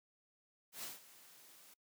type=noise with ADSR envelope; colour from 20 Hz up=white; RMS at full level=-44 dBFS; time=0.72-1.74 s; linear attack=110 ms; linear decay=160 ms; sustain=-17 dB; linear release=6 ms; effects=noise-tail reverb RT60 0.1 s tail -25 dB re dry + high-pass 150 Hz 12 dB/octave